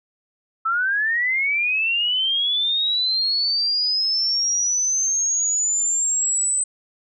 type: linear sweep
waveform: sine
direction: up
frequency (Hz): 1300 to 8110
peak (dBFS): -18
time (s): 0.65-6.64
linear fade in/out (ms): 10
effects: none